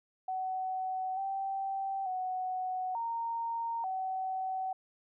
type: tone with pitch steps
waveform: sine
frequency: 751 / 778 / 742 / 924 / 756 Hz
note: F#5 / G5 / F#5 / A#5 / F#5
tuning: +26 / -13 / +5 / -16 / +37 cents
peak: -32 dBFS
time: 0.28-4.73 s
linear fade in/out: 5 ms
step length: 890 ms
effects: none